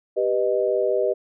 sine chord, G augmented, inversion none, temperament equal with one note detuned, 392 / 493.9 / 618.7 Hz, G4 / B4 / D#5, 0 / 0 / -10 cents, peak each -23 dBFS, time 0.16-1.14 s, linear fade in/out 20 ms, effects none

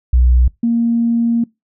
sine tone pair in turn, 61.74 / 233.1 Hz, B1 / A#3, 0 / 0 cents, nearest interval octave + major seventh, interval 2300 cents, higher second, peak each -6 / -11 dBFS, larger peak first, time 0.13-0.48 / 0.63-1.44 s, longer second, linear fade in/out 5 ms, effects noise-tail reverb RT60 0.2 s tail -24 dB re dry + tanh soft clip ceiling -4 dBFS

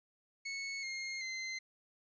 sawtooth tone with pitch steps, 2203 / 2135 / 2070 Hz, C#7 / C7 / C7, -11 / +34 / -19 cents, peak -35 dBFS, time 0.45-1.59 s, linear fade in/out 10 ms, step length 380 ms, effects resampled to 16000 Hz + 12-bit

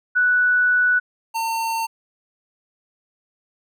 sine / square tone pair in turn, 1480 / 906.4 Hz, F#6 / A#5, 0 / -49 cents, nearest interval minor sixth, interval 849 cents, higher first, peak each -14 / -22 dBFS, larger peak first, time 0.15-1 / 1.34-1.87 s, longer first, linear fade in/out 20 ms, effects none

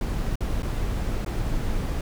brown noise with dropouts, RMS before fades -26 dBFS, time 0.01-2.01 s, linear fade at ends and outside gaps 2 ms, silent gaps 0.356-0.406 / 0.623-0.63 / 1.248-1.261 s, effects none

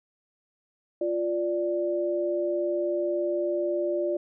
sine tone pair together, 349.2 / 587.3 Hz, F4 / D5, 0 / 0 cents, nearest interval major sixth, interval 900 cents, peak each -27 dBFS, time 1.01-4.17 s, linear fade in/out 5 ms, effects none

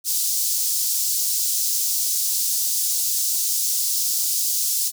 pink high-pass noise, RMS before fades -22 dBFS, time 0.04-4.92 s, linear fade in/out 50 ms, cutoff 5200 Hz, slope 24 dB/octave, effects none

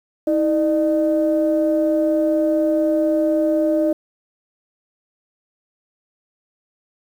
sine tone pair together, 320 / 604.1 Hz, D#4 / D5, +49 / +49 cents, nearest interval major seventh, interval 1100 cents, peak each -17 dBFS, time 0.27-3.93 s, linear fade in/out 5 ms, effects tanh soft clip ceiling -8 dBFS + 8-bit

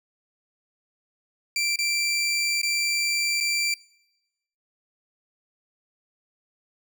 20% pulse tone with dropouts, 2350 Hz, D7, 1 cent sharp, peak -18 dBFS, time 1.56-3.74 s, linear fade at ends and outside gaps 2 ms, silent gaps 1.759-1.788 / 2.616-2.631 / 3.403-3.408 s, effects noise-tail reverb RT60 0.9 s tail -22 dB re dry

